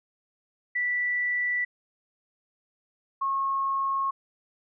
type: tone pair in turn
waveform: sine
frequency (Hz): 1966 / 1088.2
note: B6 / C#6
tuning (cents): -8 / -32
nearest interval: minor seventh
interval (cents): 1024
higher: first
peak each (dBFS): -24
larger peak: neither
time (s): 0.75-1.65 / 3.21-4.11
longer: neither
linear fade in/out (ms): 10
effects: none